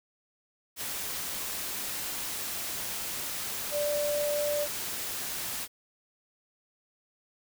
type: tone in noise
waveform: sine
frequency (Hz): 587.3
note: D5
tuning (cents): 0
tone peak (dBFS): -27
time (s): 3.71-4.68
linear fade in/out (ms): 50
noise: white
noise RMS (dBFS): -35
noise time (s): 0.76-5.68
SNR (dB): +5
effects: none

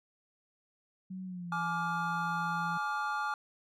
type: tone with pitch glide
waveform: sine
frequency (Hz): 186.9 to 169.42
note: F#3 to E3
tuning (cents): +18 to +48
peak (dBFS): -38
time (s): 1.1-2.78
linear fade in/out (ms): 10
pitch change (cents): -170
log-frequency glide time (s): 1.25-1.54
type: chord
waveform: triangle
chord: D diminished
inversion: second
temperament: just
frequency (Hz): 845.8 / 1174.7 / 1409.6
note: Ab5 / D6 / F6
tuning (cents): +31 / 0 / +16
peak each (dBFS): -34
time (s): 1.52-3.34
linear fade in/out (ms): 2
effects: none

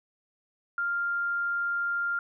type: tone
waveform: sine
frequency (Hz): 1396.9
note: F6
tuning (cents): 0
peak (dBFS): -26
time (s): 0.78-2.19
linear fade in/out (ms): 2
effects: none

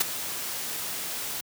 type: noise with ADSR envelope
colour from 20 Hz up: white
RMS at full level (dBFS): -19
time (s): 0-1.41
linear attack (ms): 10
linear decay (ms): 14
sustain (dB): -14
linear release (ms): 7
effects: high-pass 100 Hz 12 dB/octave

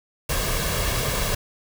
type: noise with comb filter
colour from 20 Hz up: pink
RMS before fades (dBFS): -24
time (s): 0.29-1.35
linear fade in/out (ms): 5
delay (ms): 1.8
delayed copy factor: +0.55
effects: none

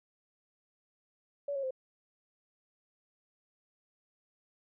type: tone with pitch steps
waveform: sine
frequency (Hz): 569 / 549 / 521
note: C#5 / C#5 / C5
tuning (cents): +45 / -17 / -7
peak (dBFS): -32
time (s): 1.48-1.708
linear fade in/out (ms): 5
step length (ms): 76
effects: none

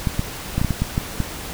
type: clicks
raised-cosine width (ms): 5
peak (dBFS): -7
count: 9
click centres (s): 0.072 / 0.194 / 0.58 / 0.615 / 0.647 / 0.707 / 0.82 / 0.979 / 1.203
effects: pink hiss -32 dBFS RMS until 1.53 s

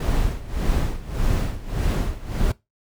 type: noise with tremolo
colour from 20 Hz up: brown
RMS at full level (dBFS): -19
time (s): 0-2.52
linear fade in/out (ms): 5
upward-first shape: sine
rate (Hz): 1.7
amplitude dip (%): 85
effects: noise-tail reverb RT60 0.2 s tail -20 dB re dry

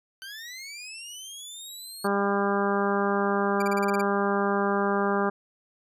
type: linear sweep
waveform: 20% pulse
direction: up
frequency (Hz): 1521 to 4393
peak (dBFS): -33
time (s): 0.22-2.07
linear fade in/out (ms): 0
type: harmonic tone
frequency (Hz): 200.1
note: G3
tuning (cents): +36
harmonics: 1 / 2 / 3 / 4 / 5 / 6 / 7 / 8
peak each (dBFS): -28 / -27 / -32 / -31 / -33 / -31 / -35 / -35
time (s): 2.04-5.3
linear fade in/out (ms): 10
type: tone bursts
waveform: sawtooth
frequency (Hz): 2349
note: D7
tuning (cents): 0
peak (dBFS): -30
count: 8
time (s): 3.6-4.014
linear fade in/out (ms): 5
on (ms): 22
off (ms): 34
effects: resampled to 32000 Hz

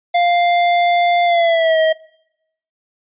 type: tone with pitch glide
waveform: square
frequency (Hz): 698.5 to 636.8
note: F5 to D#5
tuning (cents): 0 to +40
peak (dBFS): -12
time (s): 0.14-1.93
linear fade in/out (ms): 10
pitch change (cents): -160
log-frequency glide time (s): 1.25-1.79
effects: noise-tail reverb RT60 0.8 s tail -22 dB re dry + resampled to 8000 Hz

